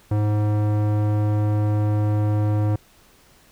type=tone with low-pass filter; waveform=square; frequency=105.1 Hz; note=G#2; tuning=21 cents sharp; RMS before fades=-20 dBFS; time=0.11-2.76 s; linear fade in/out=5 ms; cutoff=900 Hz; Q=0.64; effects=pink hiss -54 dBFS RMS until 3.51 s